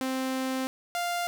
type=tone pair in turn; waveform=sawtooth; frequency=261.6 / 698.4 Hz; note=C4 / F5; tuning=0 / 0 cents; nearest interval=octave + perfect fourth; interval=1700 cents; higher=second; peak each=-24 / -24 dBFS; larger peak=neither; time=0.01-0.67 / 0.95-1.27 s; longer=first; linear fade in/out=0 ms; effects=none